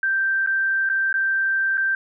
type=tone with dropouts; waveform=sine; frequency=1568 Hz; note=G6; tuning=in tune; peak=-18 dBFS; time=0.03-1.95 s; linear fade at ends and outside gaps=2 ms; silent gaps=0.463-0.472 / 0.891-0.898 / 1.128-1.14 / 1.773-1.778 s; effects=none